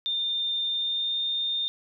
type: tone with pitch glide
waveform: sine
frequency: 3611 to 3634 Hz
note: A7 to A#7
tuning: +44 to -45 cents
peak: -25 dBFS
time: 0.06-1.68 s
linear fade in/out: 0 ms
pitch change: +11 cents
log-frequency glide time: 0.7-1.18 s
effects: none